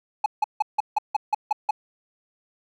triangle tone bursts, 848 Hz, G#5, 36 cents sharp, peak -15 dBFS, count 9, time 0.24-1.709 s, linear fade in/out 5 ms, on 21 ms, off 160 ms, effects none

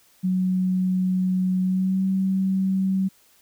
sine tone with pitch glide, 185 to 190.64 Hz, F#3 to G3, 0 to -48 cents, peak -19 dBFS, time 0.23-3.09 s, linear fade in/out 20 ms, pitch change +52 cents, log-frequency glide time 1.62-2.04 s, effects white hiss -58 dBFS RMS until 3.41 s

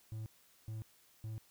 triangle tone bursts, 110 Hz, A2, in tune, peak -38 dBFS, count 3, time 0.12-1.38 s, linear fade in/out 0 ms, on 140 ms, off 420 ms, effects white hiss -67 dBFS RMS until 1.5 s

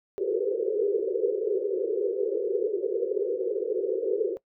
pink band-pass noise, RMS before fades -27 dBFS, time 0.18-4.37 s, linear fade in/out 0 ms, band 370 to 500 Hz, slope 96 dB/octave, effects noise-tail reverb RT60 0.1 s tail -20 dB re dry

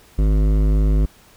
triangle tone with hard clipping, 51.8 Hz, G#1, 4 cents flat, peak -15 dBFS, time 0.18-1.06 s, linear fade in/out 10 ms, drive 18 dB, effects pink hiss -50 dBFS RMS until 1.36 s

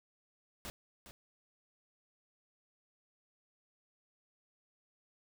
pink noise with echo, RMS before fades -44 dBFS, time 0.65-0.7 s, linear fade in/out 0 ms, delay 410 ms, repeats 1, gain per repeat -10 dB, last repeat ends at 1.11 s, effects none

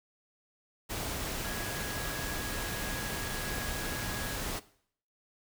sine tone in noise, 1659 Hz, G#6, 2 cents flat, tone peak -42 dBFS, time 1.43-4.37 s, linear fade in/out 20 ms, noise pink, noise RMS -36 dBFS, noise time 0.89-4.6 s, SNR -9 dB, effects noise-tail reverb RT60 0.6 s tail -18 dB re dry

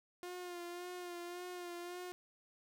sawtooth tone with vibrato, 353.6 Hz, F4, 22 cents sharp, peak -40 dBFS, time 0.23-2.12 s, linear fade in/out 0 ms, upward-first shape sine, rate 1.8 Hz, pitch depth 33 cents each way, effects none

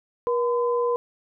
sine tone pair together, 480 / 1017.1 Hz, B4 / C6, -49 / -49 cents, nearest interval octave + minor second, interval 1300 cents, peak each -21 / -27 dBFS, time 0.27-0.96 s, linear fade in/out 0 ms, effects none

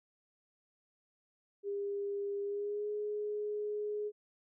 sine tone with pitch glide, 402.8 to 418.5 Hz, G4 to G#4, +47 to +13 cents, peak -34 dBFS, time 1.63-4.12 s, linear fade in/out 50 ms, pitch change +66 cents, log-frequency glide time 2.43-2.89 s, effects none

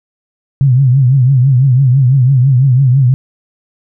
sine tone with vibrato, 130.81 Hz, C3, in tune, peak -5 dBFS, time 0.61-3.14 s, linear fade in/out 0 ms, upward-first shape triangle, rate 6 Hz, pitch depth 150 cents each way, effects none

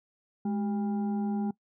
sine tone with frequency modulation, 208.6 Hz, G#3, 8 cents sharp, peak -27 dBFS, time 0.45-1.51 s, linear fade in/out 5 ms, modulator 596 Hz, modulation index 0.47, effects noise-tail reverb RT60 0.1 s tail -21 dB re dry

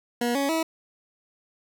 20% pulse tone with pitch steps, 239.7 / 278.5 / 323.7 Hz, A#3 / C#4 / E4, +48 / +8 / -31 cents, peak -18 dBFS, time 0.21-0.63 s, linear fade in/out 5 ms, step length 140 ms, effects none

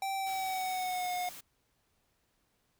square tone with pitch glide, 778 to 721.7 Hz, G5 to F#5, -13 to -43 cents, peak -33 dBFS, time 0.02-1.29 s, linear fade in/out 2 ms, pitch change -130 cents, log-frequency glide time 0.15-1.11 s
white noise, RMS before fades -48 dBFS, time 0.26-1.41 s, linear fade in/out 10 ms
effects pink hiss -75 dBFS RMS until 2.79 s

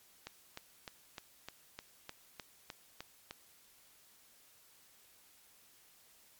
click train, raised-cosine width 0.2 ms, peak -26 dBFS, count 11, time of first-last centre 0.27-3.31 s, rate 3.29 Hz, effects white hiss -64 dBFS RMS until 6.39 s + MP3 96 kbps

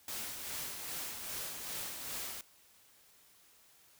white noise with tremolo, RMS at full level -40 dBFS, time 0.08-2.41 s, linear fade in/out 2 ms, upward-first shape sine, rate 2.5 Hz, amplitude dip 40%, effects white hiss -64 dBFS RMS until 3.99 s

